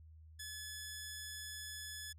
10% pulse tone, 1714 Hz, A6, 46 cents flat, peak -36 dBFS, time 0.39-2.13 s, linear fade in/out 10 ms, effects added 79 Hz sine -55 dBFS peak until 2.18 s

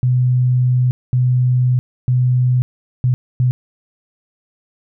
sine tone bursts at uneven times, 125.7 Hz, B2, 31 cents sharp, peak -11 dBFS, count 5, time 0.03-0.91 / 1.13-1.79 / 2.08-2.62 / 3.04-3.14 / 3.4-3.51 s, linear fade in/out 0 ms, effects none

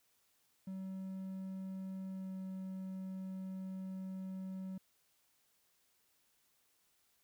triangle tone with pitch glide, 190 to 188.91 Hz, F#3 to F#3, +46 to +36 cents, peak -39 dBFS, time 0.67-4.78 s, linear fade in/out 5 ms, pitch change -10 cents, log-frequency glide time 2.1-2.32 s, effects white hiss -75 dBFS RMS until 7.23 s

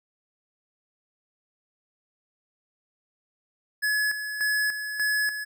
square tone with tremolo, 1700 Hz, G#6, 40 cents sharp, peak -23 dBFS, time 3.82-5.45 s, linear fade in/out 20 ms, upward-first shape square, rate 1.7 Hz, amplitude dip 60%, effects none

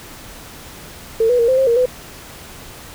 sine tone with pitch steps, 450.2 / 491.2 / 466.2 / 519 / 532 / 467.9 / 503 Hz, A4 / B4 / A#4 / C5 / C5 / A#4 / B4, +40 / -9 / 0 / -14 / +29 / +6 / +32 cents, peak -11 dBFS, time 1.2-1.858 s, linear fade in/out 5 ms, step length 94 ms, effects pink hiss -37 dBFS RMS until 2.94 s

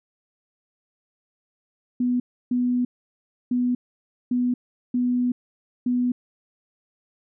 sine tone bursts at uneven times, 246.9 Hz, B3, in tune, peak -19 dBFS, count 6, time 2-2.2 / 2.51-2.85 / 3.51-3.75 / 4.31-4.54 / 4.94-5.32 / 5.86-6.12 s, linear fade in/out 5 ms, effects none

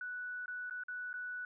sine tone with dropouts, 1480 Hz, F#6, in tune, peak -39 dBFS, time 0.01-1.45 s, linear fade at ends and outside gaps 2 ms, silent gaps 0.459-0.48 / 0.698-0.708 / 0.836-0.883 / 1.13-1.139 s, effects none

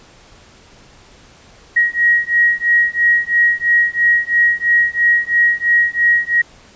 sine beating tone pair, 1893 / 1896 Hz, A#6 / A#6, +26 / +29 cents, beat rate 3 Hz, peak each -14 dBFS, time 1.76-6.42 s, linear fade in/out 10 ms, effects pink hiss -45 dBFS RMS until 6.75 s + resampled to 16000 Hz

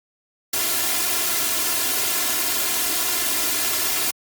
white noise with comb filter, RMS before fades -22 dBFS, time 0.53-4.11 s, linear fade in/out 5 ms, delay 2.9 ms, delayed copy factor +0.9, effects high-pass 100 Hz 12 dB/octave + Opus 48 kbps

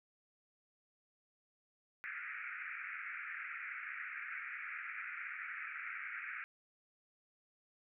white band-pass noise, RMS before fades -45 dBFS, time 2.04-6.44 s, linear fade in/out 0 ms, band 1300 to 2400 Hz, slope 96 dB/octave, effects none

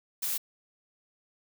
blue noise, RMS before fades -31 dBFS, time 0.22-0.38 s, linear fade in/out 10 ms, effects none

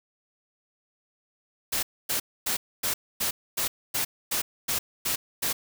white noise bursts, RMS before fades -27 dBFS, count 11, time 1.72-5.53 s, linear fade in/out 10 ms, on 110 ms, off 260 ms, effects none

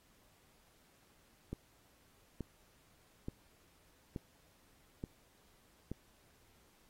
click train, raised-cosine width 3 ms, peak -27 dBFS, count 6, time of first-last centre 1.53-5.916 s, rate 1.14 Hz, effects pink hiss -69 dBFS RMS until 6.89 s + AAC 48 kbps

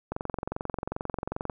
click train, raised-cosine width 1 ms, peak -17 dBFS, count 32, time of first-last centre 0.12-1.498 s, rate 22.5 Hz, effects none

